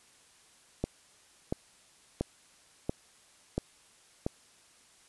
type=click train; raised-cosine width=2 ms; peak=-16 dBFS; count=6; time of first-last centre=0.84-4.265 s; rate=1.46 Hz; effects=white hiss -61 dBFS RMS until 5.08 s + resampled to 24000 Hz